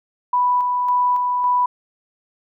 sine tone with tremolo, 987.8 Hz, B5, in tune, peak -14 dBFS, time 0.33-1.66 s, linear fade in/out 5 ms, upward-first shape square, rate 1.8 Hz, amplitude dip 30%, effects none

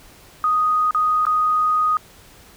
sine tone with dropouts, 1244.5 Hz, D#6, in tune, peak -15 dBFS, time 0.44-1.97 s, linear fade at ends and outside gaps 1 ms, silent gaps 0.909-0.947 / 1.253-1.267 s, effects pink hiss -47 dBFS RMS until 2.56 s

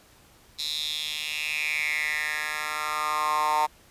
10% pulse tone with high-pass filter sweep, 152 Hz, D#3, 40 cents flat, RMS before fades -28 dBFS, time 0.58-3.67 s, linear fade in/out 20 ms, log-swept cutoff 4100 to 900 Hz, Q 5.9, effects pink hiss -56 dBFS RMS until 3.9 s + resampled to 32000 Hz

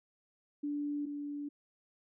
sine tone pair in turn, 291.2 / 289.7 Hz, D4 / D4, -15 / -24 cents, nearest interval unison, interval 9 cents, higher first, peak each -33 / -37 dBFS, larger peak first, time 0.63-1.06 / 1.06-1.49 s, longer neither, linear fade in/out 10 ms, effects none

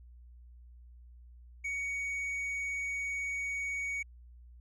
sine tone with tanh clipping, 2241 Hz, C#7, 18 cents sharp, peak -34 dBFS, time 1.64-4.03 s, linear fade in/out 10 ms, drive 5 dB, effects added 60 Hz sine -51 dBFS peak until 4.6 s

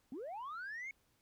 sine linear sweep, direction up, 228.8 to 2217 Hz, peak -40 dBFS, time 0.12-0.91 s, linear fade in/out 2 ms, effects tanh soft clip ceiling -40 dBFS + pink hiss -75 dBFS RMS until 1.21 s

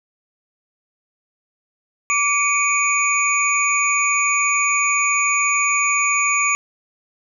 sine tone cluster, 1159 / 2257 / 2468 / 6750 Hz, D6 / C#7 / D#7 / G#8, -23 / +31 / -15 / +27 cents, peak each -21 dBFS, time 2.1-6.55 s, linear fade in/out 0 ms, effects none

